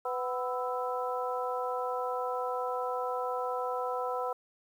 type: harmonic tone with a mistuned harmonic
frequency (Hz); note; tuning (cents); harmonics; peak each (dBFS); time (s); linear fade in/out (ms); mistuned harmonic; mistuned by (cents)
250; B3; +21; 2 / 3 / 4 / 5; -34 / -36 / -37 / -38; 0.05-4.33; 5; 5; +87
effects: 10-bit